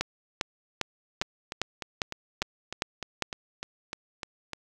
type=two click trains; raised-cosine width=0.2 ms; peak=-9 / -17 dBFS; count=9 / 12; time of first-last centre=0.01-3.223 / 1.22-4.533 s; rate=2.49 / 3.32 Hz; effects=8-bit